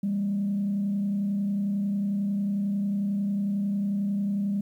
sine tone with frequency modulation, 200.4 Hz, G3, 38 cents sharp, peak -23 dBFS, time 0.03-4.61 s, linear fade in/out 5 ms, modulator 31.1 Hz, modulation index 0.32, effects tanh soft clip ceiling -20 dBFS + 10-bit

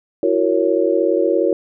sine chord, F# dominant seventh, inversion third, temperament just, 333 / 370 / 462.5 / 555 Hz, E4 / F#4 / A#4 / C#5, +18 / 0 / -14 / +2 cents, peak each -19 dBFS, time 0.23-1.53 s, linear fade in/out 2 ms, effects none

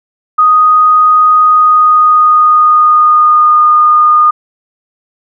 sine tone with pitch glide, 1244.5 to 1222.4 Hz, D#6 to D#6, 0 to -31 cents, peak -3 dBFS, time 0.38-4.31 s, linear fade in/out 10 ms, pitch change -31 cents, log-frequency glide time 1.42-3.63 s, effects none

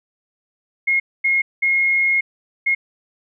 sine tone bursts at uneven times, 2153 Hz, C7, 49 cents sharp, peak -14 dBFS, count 4, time 0.87-1 / 1.24-1.42 / 1.62-2.21 / 2.66-2.75 s, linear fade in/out 10 ms, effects none

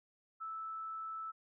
sine tone, 1314 Hz, E6, 6 cents flat, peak -40 dBFS, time 0.4-1.32 s, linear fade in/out 20 ms, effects none

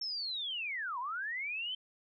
sine linear two-way sweep, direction down then up, 5440 to 932.3 to 3125 Hz, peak -35 dBFS, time 0.01-1.75 s, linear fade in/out 5 ms, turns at 0.99 s, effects none

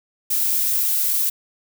violet noise, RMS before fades -20 dBFS, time 0.3-1.3 s, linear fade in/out 10 ms, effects none

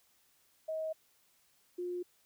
sine tone pair in turn, 634 / 355.8 Hz, D#5 / F4, +32 / +32 cents, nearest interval minor seventh, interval 1000 cents, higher first, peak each -34 / -35 dBFS, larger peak first, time 0.68-0.93 / 1.78-2.03 s, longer neither, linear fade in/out 10 ms, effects white hiss -70 dBFS RMS until 2.25 s

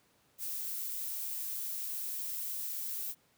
violet noise, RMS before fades -38 dBFS, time 0.38-3.15 s, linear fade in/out 50 ms, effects pink hiss -69 dBFS RMS until 3.37 s + high-pass 100 Hz 12 dB/octave

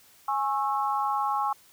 sine chord, C# minor, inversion second, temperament equal with one note detuned, 830.6 / 1091.6 / 1318.5 Hz, G#5 / C#6 / E6, 0 / -27 / 0 cents, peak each -27 / -28 / -33 dBFS, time 0.28-1.53 s, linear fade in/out 5 ms, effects white hiss -57 dBFS RMS until 1.72 s

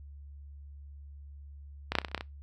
clicks, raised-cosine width 0.3 ms, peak -14 / -9 / -8 / -28 / -17 / -30 / -30 / -13 / -20 / -20 dBFS, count 10, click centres 1.92 / 1.953 / 1.986 / 2.016 / 2.048 / 2.084 / 2.115 / 2.147 / 2.178 / 2.209 s, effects noise-tail reverb RT60 0.2 s tail -23 dB re dry + added 71 Hz sine -45 dBFS peak until 2.42 s

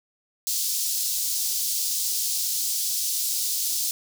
pink high-pass noise, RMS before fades -26 dBFS, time 0.47-3.91 s, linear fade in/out 0 ms, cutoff 4600 Hz, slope 24 dB/octave, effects none

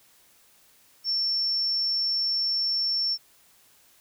sine tone, 5420 Hz, E8, 47 cents sharp, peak -23 dBFS, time 1.04-3.18 s, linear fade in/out 50 ms, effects white hiss -59 dBFS RMS until 4 s

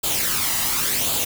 white noise with flanger, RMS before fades -22 dBFS, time 0.03-1.25 s, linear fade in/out 10 ms, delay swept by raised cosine 0.26 to 1.04 ms, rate 0.91 Hz, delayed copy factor +0.55, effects none

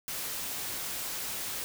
white noise, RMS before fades -36 dBFS, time 0.08-1.64 s, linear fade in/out 0 ms, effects none

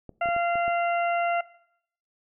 clicks, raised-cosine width 2 ms, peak -27 dBFS, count 6, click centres 0.093 / 0.258 / 0.288 / 0.364 / 0.556 / 0.68 s
harmonic tone, 690 Hz, F5, 21 cents flat, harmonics 1 / 2 / 3 / 4, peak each -24 / -30 / -34 / -36 dBFS, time 0.21-1.41 s, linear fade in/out 5 ms
effects noise-tail reverb RT60 0.7 s tail -19 dB re dry

